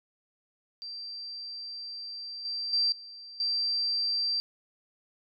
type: tone with level steps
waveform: sine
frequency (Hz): 4699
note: D8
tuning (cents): 0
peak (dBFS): -37 / -31 / -23 / -43 / -26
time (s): 0.82-4.4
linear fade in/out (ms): 0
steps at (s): 2.45 / 2.73 / 2.92 / 3.4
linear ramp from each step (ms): 2
effects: none